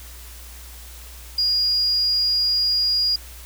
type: tone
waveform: sine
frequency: 4860 Hz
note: D#8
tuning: 42 cents flat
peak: -17 dBFS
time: 1.38-3.16 s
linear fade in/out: 5 ms
effects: added 60 Hz sine -39 dBFS peak until 3.45 s + white hiss -43 dBFS RMS until 3.45 s